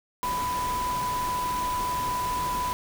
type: tone in noise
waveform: sine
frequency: 994 Hz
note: B5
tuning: 11 cents sharp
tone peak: -26 dBFS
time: 0.23-2.73 s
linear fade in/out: 0 ms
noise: pink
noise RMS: -35 dBFS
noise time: 0.23-2.73 s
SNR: +6 dB
effects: none